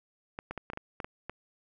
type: clicks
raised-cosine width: 0.5 ms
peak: -22 dBFS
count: 9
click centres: 0.389 / 0.51 / 0.577 / 0.701 / 0.734 / 0.774 / 1.002 / 1.045 / 1.296 s
effects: none